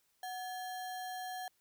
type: tone with sample-and-hold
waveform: sine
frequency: 740 Hz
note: F#5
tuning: in tune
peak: -39 dBFS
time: 0.23-1.48 s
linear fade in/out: 2 ms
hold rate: 2450 Hz
effects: white hiss -75 dBFS RMS until 1.6 s